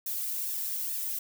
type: noise with flanger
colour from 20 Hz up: violet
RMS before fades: -33 dBFS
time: 0.06-1.19 s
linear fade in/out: 5 ms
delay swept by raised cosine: 1.1 to 2.5 ms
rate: 2.3 Hz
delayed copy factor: +0.8
effects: none

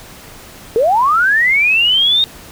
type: linear sweep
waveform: sine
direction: up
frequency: 421.7 to 3729 Hz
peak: -9 dBFS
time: 0.76-2.24 s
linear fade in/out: 0 ms
effects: pink hiss -37 dBFS RMS until 2.51 s

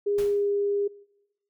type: tone with pitch glide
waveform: sine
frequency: 407.6 to 405 Hz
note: G#4 to G#4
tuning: -32 to -43 cents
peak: -22 dBFS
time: 0.06-0.88 s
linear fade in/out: 10 ms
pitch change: -11 cents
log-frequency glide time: 0.28-0.5 s
type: noise with exponential decay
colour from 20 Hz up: pink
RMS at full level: -37 dBFS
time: 0.18-0.51 s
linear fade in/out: 5 ms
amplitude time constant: 70 ms
effects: noise-tail reverb RT60 1.0 s tail -24 dB re dry

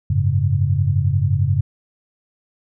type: chord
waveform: sine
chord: F# suspended second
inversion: none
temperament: equal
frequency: 92.5 / 103.83 / 138.59 Hz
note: F#2 / G#2 / C#3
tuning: 0 / 0 / 0 cents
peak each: -19 dBFS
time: 0.1-1.61 s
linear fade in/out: 5 ms
effects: none

